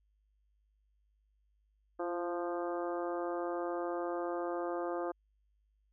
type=harmonic tone with a mistuned harmonic; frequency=174.61 Hz; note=F3; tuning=in tune; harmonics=2 / 3 / 4 / 5 / 6 / 7 / 8 / 9; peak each=-37 / -39 / -41 / -46 / -48 / -45 / -57 / -53 dBFS; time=1.99-5.12 s; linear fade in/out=10 ms; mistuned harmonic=2; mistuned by=-24 cents; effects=added 51 Hz sine -70 dBFS peak until 5.92 s